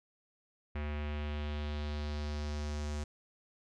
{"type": "tone with low-pass filter sweep", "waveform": "square", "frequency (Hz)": 74.3, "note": "D2", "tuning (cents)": 21, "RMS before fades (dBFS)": -37, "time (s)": [0.75, 3.04], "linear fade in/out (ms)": 5, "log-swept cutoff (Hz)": [2300, 7100], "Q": 2.1, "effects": []}